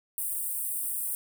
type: high-pass noise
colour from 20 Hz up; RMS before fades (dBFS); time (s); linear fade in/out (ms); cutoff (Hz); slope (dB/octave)
pink; -32; 0.18-1.15; 0; 8400; 96
effects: none